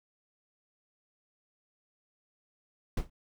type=noise with exponential decay; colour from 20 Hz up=brown; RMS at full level=-23 dBFS; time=2.97-3.1 s; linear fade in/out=5 ms; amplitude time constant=27 ms; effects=none